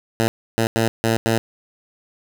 10% pulse tone bursts at uneven times, 113.4 Hz, A#2, 47 cents flat, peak -8 dBFS, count 5, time 0.2-0.28 / 0.58-0.67 / 0.76-0.88 / 1.04-1.17 / 1.26-1.38 s, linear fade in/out 0 ms, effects none

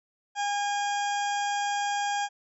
harmonic tone with a mistuned harmonic, 814 Hz, G#5, 35 cents flat, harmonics 1 / 2 / 3 / 4 / 6 / 7 / 8 / 9, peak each -27 / -34 / -41 / -38 / -44 / -44 / -45 / -44 dBFS, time 0.35-2.29 s, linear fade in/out 50 ms, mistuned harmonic 7, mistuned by +24 cents, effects none

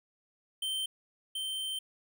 square tone pair in turn, 3113 / 3113 Hz, G7 / G7, -13 / -13 cents, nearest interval unison, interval 0 cents, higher neither, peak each -32 / -34 dBFS, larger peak first, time 0.62-0.86 / 1.35-1.79 s, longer second, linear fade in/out 5 ms, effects none

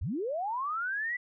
sine linear sweep, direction up, 53.5 to 1999 Hz, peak -30 dBFS, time 0.01-1.17 s, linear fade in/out 10 ms, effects none

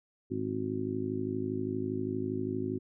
harmonic tone, 52.5 Hz, G#1, 19 cents sharp, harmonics 2 / 3 / 4 / 5 / 6 / 7, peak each -39 / -44 / -41 / -35 / -41 / -35 dBFS, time 0.3-2.79 s, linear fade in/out 20 ms, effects none

